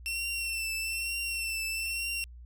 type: tone with vibrato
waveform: sawtooth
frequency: 2700 Hz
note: E7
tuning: 41 cents sharp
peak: -28 dBFS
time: 0.06-2.24 s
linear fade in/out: 0 ms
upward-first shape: triangle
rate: 1.1 Hz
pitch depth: 42 cents each way
effects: added 60 Hz sine -45 dBFS peak until 2.45 s